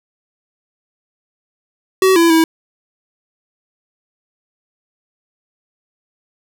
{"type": "tone with pitch steps", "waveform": "square", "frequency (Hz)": [378.6, 335.5, 324.5], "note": ["F#4", "E4", "E4"], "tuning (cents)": [40, 31, -27], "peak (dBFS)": -9, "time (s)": [2.02, 2.44], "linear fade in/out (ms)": 2, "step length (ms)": 140, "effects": []}